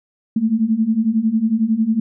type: beating tone pair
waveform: sine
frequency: 215.2 / 226.2 Hz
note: A3 / A3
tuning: -38 / +48 cents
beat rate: 11 Hz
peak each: -19 / -16 dBFS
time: 0.36-2 s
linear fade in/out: 5 ms
effects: none